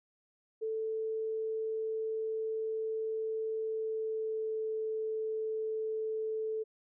sine tone with pitch glide, 441.1 to 438.3 Hz, A4 to A4, +4 to -7 cents, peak -32 dBFS, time 0.61-6.64 s, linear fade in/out 20 ms, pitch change -11 cents, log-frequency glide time 3.61-4.67 s, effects none

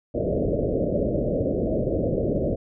white low-pass noise, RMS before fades -24 dBFS, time 0.14-2.56 s, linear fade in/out 10 ms, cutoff 630 Hz, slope 96 dB/octave, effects none

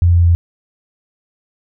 sine tone with pitch steps, 86.8 / 86.15 / 85.51 Hz, F2 / F2 / F2, -10 / -23 / -36 cents, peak -7 dBFS, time 0.02-0.35 s, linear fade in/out 0 ms, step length 110 ms, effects none

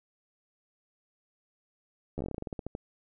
slowing click train, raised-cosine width 2 ms, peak -22 dBFS, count 16, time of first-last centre 2.18-2.751 s, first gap 12 ms, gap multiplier 1.15, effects none

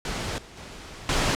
pink noise with level steps, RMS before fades -30 / -46 / -41 / -23 dBFS, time 0.05-1.35 s, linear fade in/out 2 ms, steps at 0.38 / 0.57 / 1.09 s, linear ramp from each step 2 ms, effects low-pass 7000 Hz 12 dB/octave

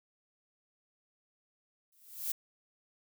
violet noise with exponential growth, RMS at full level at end -31 dBFS, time 1.92-2.32 s, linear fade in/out 5 ms, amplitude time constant 86 ms, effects none

